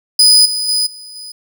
35% pulse tone with level steps, 4978 Hz, D#8, in tune, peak -4 / -15 / -11 / -30 / -27 dBFS, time 0.19-1.32 s, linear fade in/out 5 ms, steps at 0.45 / 0.68 / 0.86 / 1.15 s, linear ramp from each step 10 ms, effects none

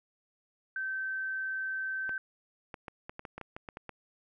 sine tone, 1546 Hz, G6, 24 cents flat, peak -32 dBFS, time 0.76-2.18 s, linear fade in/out 2 ms
clicks, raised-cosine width 0.5 ms, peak -26 dBFS, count 12, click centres 2.093 / 2.742 / 2.882 / 3.095 / 3.194 / 3.252 / 3.38 / 3.413 / 3.565 / 3.688 / 3.771 / 3.893 s
effects none

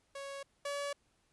sawtooth tone pair in turn, 554.4 / 569.3 Hz, C#5 / C#5, 0 / +46 cents, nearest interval unison, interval 46 cents, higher second, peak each -38 / -32 dBFS, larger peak second, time 0.15-0.43 / 0.65-0.93 s, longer neither, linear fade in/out 5 ms, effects pink hiss -74 dBFS RMS until 1.32 s + resampled to 24000 Hz

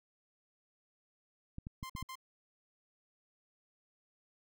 clicks, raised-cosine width 5 ms, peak -30 dBFS, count 5, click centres 1.584 / 1.669 / 1.829 / 1.952 / 2.026 s
sawtooth tone bursts, 1046.5 Hz, C6, in tune, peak -40 dBFS, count 3, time 1.83-2.155 s, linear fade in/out 5 ms, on 67 ms, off 62 ms
effects none

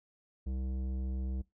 triangle tone with tanh clipping, 64.8 Hz, C2, 16 cents flat, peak -35 dBFS, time 0.46-1.42 s, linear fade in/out 10 ms, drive 17 dB, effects noise-tail reverb RT60 0.2 s tail -22 dB re dry

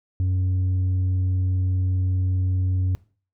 triangle tone with tanh clipping, 92.5 Hz, F#2, in tune, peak -20 dBFS, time 0.2-2.95 s, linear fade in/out 0 ms, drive 8 dB, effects noise-tail reverb RT60 0.4 s tail -20 dB re dry

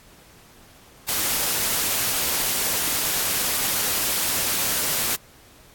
white noise, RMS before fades -23 dBFS, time 1.08-5.16 s, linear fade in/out 10 ms, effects pink hiss -51 dBFS RMS until 5.74 s + AAC 64 kbps

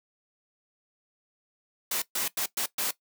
white noise bursts at uneven times, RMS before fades -29 dBFS, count 5, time 1.91-2.02 / 2.15-2.28 / 2.37-2.46 / 2.57-2.66 / 2.78-2.91 s, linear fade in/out 5 ms, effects noise-tail reverb RT60 0.1 s tail -17 dB re dry + high-pass 200 Hz 12 dB/octave

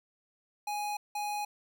square tone pair in turn, 830.6 / 830.6 Hz, G#5 / G#5, 0 / 0 cents, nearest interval unison, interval 0 cents, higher neither, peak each -33 / -33 dBFS, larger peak neither, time 0.67-0.97 / 1.15-1.45 s, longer neither, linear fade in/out 5 ms, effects none

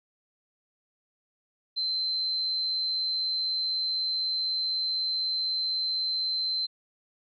sine tone, 4092 Hz, C8, 39 cents flat, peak -26 dBFS, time 1.76-6.67 s, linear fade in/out 20 ms, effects none

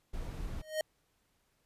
brown noise, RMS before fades -39 dBFS, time 0.13-0.62 s, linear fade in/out 10 ms
square tone with exponential growth, 622.3 Hz, D#5, in tune, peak -28 dBFS, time 0.57-0.81 s, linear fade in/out 2 ms, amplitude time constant 52 ms
effects pink hiss -75 dBFS RMS until 1.65 s + resampled to 32000 Hz

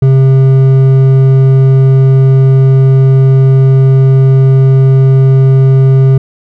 triangle tone with hard clipping, 133.5 Hz, C3, 35 cents sharp, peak -4 dBFS, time 0.02-6.18 s, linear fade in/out 5 ms, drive 10 dB, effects none

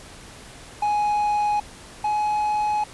triangle tone pair in turn, 834 / 842.7 Hz, G#5 / G#5, +7 / +25 cents, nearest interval unison, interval 18 cents, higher second, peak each -17 / -18 dBFS, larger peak first, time 0.82-1.6 / 2.04-2.84 s, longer second, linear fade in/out 5 ms, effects pink hiss -43 dBFS RMS until 2.93 s + resampled to 24000 Hz

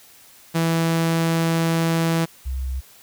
sawtooth / sine tone pair in turn, 164.81 / 65.01 Hz, E3 / C2, 0 / -11 cents, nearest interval octave + major third, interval 1611 cents, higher first, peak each -14 / -23 dBFS, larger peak first, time 0.54-2.26 / 2.45-2.81 s, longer first, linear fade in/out 20 ms, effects white hiss -49 dBFS RMS until 3.02 s

